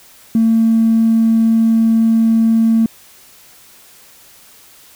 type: tone with tanh clipping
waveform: triangle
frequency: 225.5 Hz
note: A3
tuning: 43 cents sharp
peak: -8 dBFS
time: 0.35-2.86 s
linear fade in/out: 2 ms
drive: 1 dB
effects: white hiss -44 dBFS RMS until 4.95 s